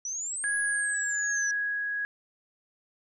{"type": "exponential two-way sweep", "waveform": "sine", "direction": "up then down", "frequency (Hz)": [5820, 9956, 5820], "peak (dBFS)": -31, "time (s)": [0.05, 1.51], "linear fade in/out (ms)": 2, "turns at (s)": 0.57}
{"type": "tone with tremolo", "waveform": "sine", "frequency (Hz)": 1661.2, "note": "G#6", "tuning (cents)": 0, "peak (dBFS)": -26, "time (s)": [0.44, 2.05], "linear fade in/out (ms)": 0, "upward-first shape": "sine", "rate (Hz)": 1.2, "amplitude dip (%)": 25}
{"effects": []}